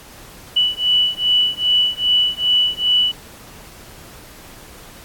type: beating tone pair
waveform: sine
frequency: 2960 / 2962.5 Hz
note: F#7 / F#7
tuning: 0 / +1 cents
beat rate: 2.5 Hz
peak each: -17 dBFS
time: 0.56-3.12 s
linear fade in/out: 10 ms
effects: pink hiss -41 dBFS RMS until 5.04 s + AAC 64 kbps